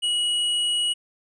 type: tone with hard clipping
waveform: sine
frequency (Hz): 2913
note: F#7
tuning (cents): -28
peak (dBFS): -22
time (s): 0.02-0.94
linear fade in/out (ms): 20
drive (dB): 13
effects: resampled to 22050 Hz